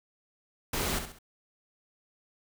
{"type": "noise with echo", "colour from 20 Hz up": "pink", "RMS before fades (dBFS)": -31, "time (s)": [0.73, 0.99], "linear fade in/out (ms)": 5, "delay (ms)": 66, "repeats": 3, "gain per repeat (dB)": -8, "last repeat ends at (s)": 1.188, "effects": []}